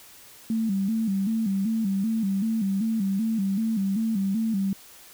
sine tone with vibrato, 208.7 Hz, G#3, 9 cents sharp, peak -22 dBFS, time 0.5-4.73 s, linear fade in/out 2 ms, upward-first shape square, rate 2.6 Hz, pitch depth 120 cents each way, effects white hiss -49 dBFS RMS until 5.13 s

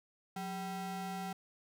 square ring-modulated tone, 293.7 Hz, D4, in tune, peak -36 dBFS, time 0.36-1.33 s, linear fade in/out 5 ms, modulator 476 Hz, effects none

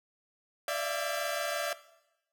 sawtooth tone cluster, 586 / 661 / 687 / 1607 Hz, D5 / E5 / F5 / G6, -4 / +5 / -29 / +43 cents, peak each -30 / -31 / -36 / -36 dBFS, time 0.68-1.73 s, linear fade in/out 2 ms, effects noise-tail reverb RT60 0.9 s tail -17 dB re dry

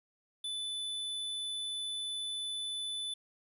square tone, 3497 Hz, A7, 11 cents flat, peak -36 dBFS, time 0.44-3.14 s, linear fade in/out 5 ms, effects resampled to 32000 Hz + 12-bit

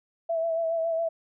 sine tone with vibrato, 659.3 Hz, E5, in tune, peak -24 dBFS, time 0.29-1.09 s, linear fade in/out 10 ms, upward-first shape sine, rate 7.2 Hz, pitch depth 31 cents each way, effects none

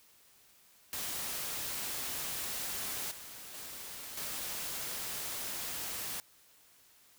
white noise with level steps, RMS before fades -38 / -48 / -45 / -39 dBFS, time 0.93-6.2 s, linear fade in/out 0 ms, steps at 3.11 / 3.54 / 4.17 s, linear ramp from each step 5 ms, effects white hiss -63 dBFS RMS until 7.18 s

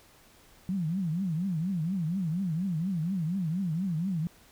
sine tone with vibrato, 174.61 Hz, F3, in tune, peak -27 dBFS, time 0.69-4.27 s, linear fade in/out 0 ms, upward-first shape triangle, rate 4.2 Hz, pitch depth 260 cents each way, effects pink hiss -58 dBFS RMS until 4.51 s

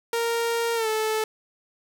sawtooth tone with pitch glide, 464.7 to 436.1 Hz, A#4 to A4, -5 to -15 cents, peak -19 dBFS, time 0.13-1.24 s, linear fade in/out 2 ms, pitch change -110 cents, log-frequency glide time 0.75-0.88 s, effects none

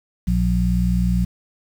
harmonic tone, 59.7 Hz, A#1, 42 cents sharp, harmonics 1 / 2 / 3, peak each -19 / -24 / -19 dBFS, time 0.27-1.25 s, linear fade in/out 10 ms, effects 7-bit

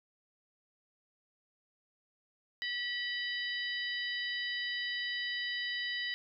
harmonic tone with a mistuned harmonic, 970 Hz, B5, 31 cents flat, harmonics 2 / 3 / 4 / 5, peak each -36 / -40 / -42 / -44 dBFS, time 2.62-6.14 s, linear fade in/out 0 ms, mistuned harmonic 3, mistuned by +65 cents, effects none

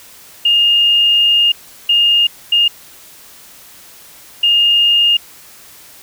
sine tone bursts at uneven times, 2832 Hz, F7, 23 cents sharp, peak -8 dBFS, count 4, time 0.45-1.52 / 1.89-2.27 / 2.52-2.68 / 4.43-5.17 s, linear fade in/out 5 ms, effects white hiss -40 dBFS RMS until 6.02 s

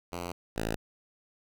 5% pulse tone pair in turn, 87.31 / 54.83 Hz, F2 / A1, 0 / -5 cents, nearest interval minor sixth, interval 805 cents, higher first, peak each -24 / -19 dBFS, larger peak second, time 0.12-0.32 / 0.56-0.76 s, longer neither, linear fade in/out 5 ms, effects none

